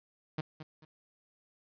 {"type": "tone with echo", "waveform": "sawtooth", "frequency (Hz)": 155.56, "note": "D#3", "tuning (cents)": 0, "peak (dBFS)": -28, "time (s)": [0.38, 0.41], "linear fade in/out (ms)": 5, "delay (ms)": 220, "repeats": 2, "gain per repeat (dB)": -11, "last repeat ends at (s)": 0.85, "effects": ["resampled to 11025 Hz", "11-bit"]}